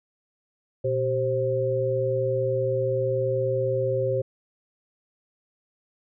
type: tone cluster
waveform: sine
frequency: 120.4 / 387.2 / 528 Hz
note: B2 / G4 / C5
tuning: -44 / -21 / +16 cents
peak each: -28 / -28 / -24 dBFS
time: 0.84-4.22 s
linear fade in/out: 10 ms
effects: none